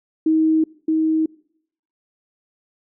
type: tone with echo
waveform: sine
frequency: 316.9 Hz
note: D#4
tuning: 32 cents sharp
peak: -13 dBFS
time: 0.26-0.64 s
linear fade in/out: 5 ms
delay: 620 ms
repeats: 1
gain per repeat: -2 dB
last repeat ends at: 1.26 s
effects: noise-tail reverb RT60 0.7 s tail -23 dB re dry